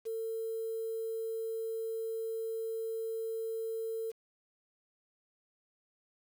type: tone with quantisation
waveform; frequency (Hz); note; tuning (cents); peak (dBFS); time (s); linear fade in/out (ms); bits
sine; 450; A4; +39; -34; 0.05-4.12; 20; 9
effects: none